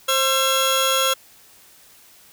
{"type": "tone cluster", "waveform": "sawtooth", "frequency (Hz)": [529, 1350, 3321], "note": ["C5", "E6", "G#7"], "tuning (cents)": [19, 41, -1], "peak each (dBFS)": -18, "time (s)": [0.08, 1.14], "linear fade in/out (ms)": 10, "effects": ["white hiss -50 dBFS RMS until 2.32 s"]}